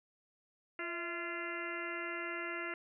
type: harmonic tone with a mistuned harmonic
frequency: 344.6 Hz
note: F4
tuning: 23 cents flat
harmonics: 1 / 2 / 3 / 4 / 5 / 6 / 7 / 8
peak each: -44 / -48 / -51 / -44 / -46 / -43 / -52 / -48 dBFS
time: 0.79-2.74 s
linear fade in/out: 2 ms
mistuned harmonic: 2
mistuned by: -71 cents
effects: none